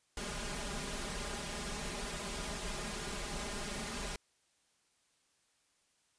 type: noise with comb filter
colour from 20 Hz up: pink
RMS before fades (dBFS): -40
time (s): 0.17-4.16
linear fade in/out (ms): 2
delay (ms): 4.9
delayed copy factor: +0.95
effects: white hiss -74 dBFS RMS until 6.18 s + resampled to 22050 Hz